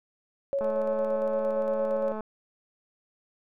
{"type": "tone with tremolo", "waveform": "sine", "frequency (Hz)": 554.4, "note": "C#5", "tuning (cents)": 0, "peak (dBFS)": -24, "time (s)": [0.53, 2.12], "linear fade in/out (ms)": 0, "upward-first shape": "square", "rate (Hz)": 8.7, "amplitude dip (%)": 30}
{"type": "click train", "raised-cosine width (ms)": 1, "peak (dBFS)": -23, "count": 346, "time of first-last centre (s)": [0.61, 2.207], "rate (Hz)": 216}
{"effects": []}